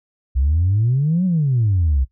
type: exponential two-way sweep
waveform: sine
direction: up then down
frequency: 62.3 to 189.8 to 62.3 Hz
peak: -13 dBFS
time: 0.35-2.05 s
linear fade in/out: 20 ms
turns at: 1.25 s
effects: noise-tail reverb RT60 0.1 s tail -17 dB re dry + tanh soft clip ceiling -10 dBFS